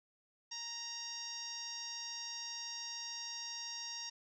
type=tone with low-pass filter; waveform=10% pulse; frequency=933 Hz; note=A#5; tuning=1 cent sharp; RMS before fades=-44 dBFS; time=0.51-4.1 s; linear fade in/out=10 ms; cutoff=5700 Hz; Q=7.1; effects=none